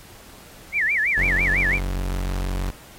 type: tone with vibrato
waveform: sine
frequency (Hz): 2015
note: B6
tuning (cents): +34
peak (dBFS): -18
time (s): 0.72-1.8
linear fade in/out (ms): 50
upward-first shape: sine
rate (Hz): 6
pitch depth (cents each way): 290
type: tone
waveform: 40% pulse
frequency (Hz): 46.36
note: F#1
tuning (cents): +4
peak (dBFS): -22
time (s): 1.17-2.71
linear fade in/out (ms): 10
effects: pink hiss -46 dBFS RMS until 2.98 s + AAC 48 kbps